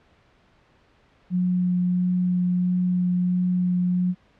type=tone with vibrato; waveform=sine; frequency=180 Hz; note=F#3; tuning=47 cents flat; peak=-19 dBFS; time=1.3-4.15 s; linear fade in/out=50 ms; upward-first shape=sine; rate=1.5 Hz; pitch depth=8 cents each way; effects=pink hiss -59 dBFS RMS until 4.39 s + low-pass 3000 Hz 12 dB/octave